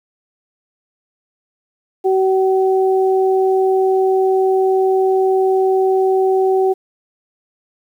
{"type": "tone pair together", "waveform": "sine", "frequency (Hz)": [379.7, 760], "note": ["F#4", "F#5"], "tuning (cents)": [45, 46], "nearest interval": "octave", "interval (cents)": 1201, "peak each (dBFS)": [-12, -19], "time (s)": [2.04, 6.74], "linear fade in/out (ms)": 20, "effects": ["8-bit"]}